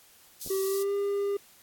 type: high-pass noise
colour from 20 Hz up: white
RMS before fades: -38 dBFS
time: 0.41-0.83 s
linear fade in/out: 5 ms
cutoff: 3900 Hz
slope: 24 dB/octave
type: clicks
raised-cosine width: 2 ms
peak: -31 dBFS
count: 2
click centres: 0.463 / 0.475 s
type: tone with pitch glide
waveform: triangle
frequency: 385.4 to 402 Hz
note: G4 to G4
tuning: -29 to +44 cents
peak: -24 dBFS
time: 0.5-1.37 s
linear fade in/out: 5 ms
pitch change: +73 cents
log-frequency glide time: 0.65-0.93 s
effects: white hiss -57 dBFS RMS until 1.62 s + AAC 64 kbps